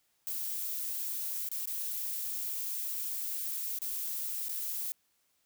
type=noise with dropouts; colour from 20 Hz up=violet; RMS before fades=-36 dBFS; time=0.27-4.92 s; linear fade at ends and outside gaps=0 ms; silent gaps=1.488-1.515 / 1.656-1.674 / 3.787-3.818 / 4.484-4.493 s; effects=white hiss -74 dBFS RMS until 5.45 s